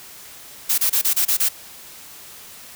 blue noise bursts, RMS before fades -18 dBFS, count 7, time 0.69-1.489 s, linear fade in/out 10 ms, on 91 ms, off 27 ms, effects white hiss -41 dBFS RMS until 2.75 s

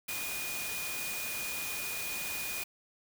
sine tone in noise, 2456 Hz, D#7, 23 cents flat, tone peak -39 dBFS, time 0.08-2.64 s, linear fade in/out 10 ms, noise white, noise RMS -38 dBFS, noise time 0.08-2.64 s, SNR -4 dB, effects none

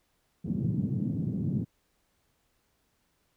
white band-pass noise, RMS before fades -30 dBFS, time 0.44-1.65 s, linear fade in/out 20 ms, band 120 to 210 Hz, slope 24 dB/octave, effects pink hiss -73 dBFS RMS until 3.36 s

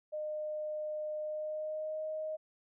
sine tone with pitch glide, 610 to 623.5 Hz, D#5 to D#5, -34 to +3 cents, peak -35 dBFS, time 0.12-2.37 s, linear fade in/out 20 ms, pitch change +37 cents, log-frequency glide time 1.2-2.03 s, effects none

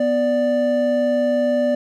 triangle tone pair together, 246.9 / 587.3 Hz, B3 / D5, 0 / 0 cents, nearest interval octave + minor third, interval 1500 cents, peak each -19 / -15 dBFS, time 0-1.75 s, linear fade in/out 5 ms, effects none

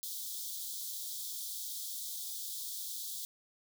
white high-pass noise, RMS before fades -41 dBFS, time 0.03-3.25 s, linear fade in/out 0 ms, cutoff 3300 Hz, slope 96 dB/octave, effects none

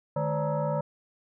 sine tone with frequency modulation, 213 Hz, G#3, 44 cents sharp, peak -25 dBFS, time 0.16-0.81 s, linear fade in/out 5 ms, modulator 365 Hz, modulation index 2, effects none

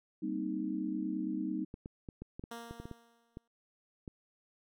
sine chord, C minor seventh, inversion second, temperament equal, 196 / 233.1 / 261.6 / 311.1 Hz, G3 / Bb3 / C4 / Eb4, 0 / 0 / 0 / 0 cents, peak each -39 / -41 / -40 / -36 dBFS, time 0.22-1.65 s, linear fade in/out 10 ms
clicks, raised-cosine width 3 ms, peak -30 dBFS, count 12, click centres 1.741 / 1.859 / 2.088 / 2.22 / 2.395 / 2.439 / 2.71 / 2.8 / 2.855 / 2.913 / 3.371 / 4.078 s
10% pulse tone with exponential decay, 233.1 Hz, A#3, in tune, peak -33 dBFS, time 2.51-3.48 s, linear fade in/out 5 ms, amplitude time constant 210 ms
effects none

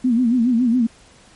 sine tone with vibrato, 240.9 Hz, B3, 43 cents flat, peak -13 dBFS, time 0.04-0.87 s, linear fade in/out 10 ms, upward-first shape sine, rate 7.2 Hz, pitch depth 120 cents each way, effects pink hiss -49 dBFS RMS until 1.35 s + MP3 48 kbps

